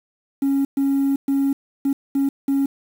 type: tone bursts at uneven times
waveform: triangle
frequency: 275.5 Hz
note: C#4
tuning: 11 cents flat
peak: -13 dBFS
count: 6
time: 0.42-0.65 / 0.77-1.16 / 1.28-1.53 / 1.85-1.93 / 2.15-2.29 / 2.48-2.66 s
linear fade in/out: 5 ms
effects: tanh soft clip ceiling -12 dBFS + 7-bit